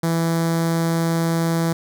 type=tone with notch filter; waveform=sawtooth; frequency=165.7 Hz; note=E3; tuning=9 cents sharp; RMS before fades=-20 dBFS; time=0.03-1.73 s; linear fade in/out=5 ms; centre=2700 Hz; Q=1.4; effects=none